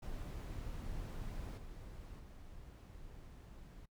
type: noise with level steps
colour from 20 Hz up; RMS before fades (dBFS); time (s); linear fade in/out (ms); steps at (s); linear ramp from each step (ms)
brown; -44 / -50 / -53; 0.02-3.86; 10; 1.57 / 2.19; 10
effects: noise-tail reverb RT60 0.1 s tail -24 dB re dry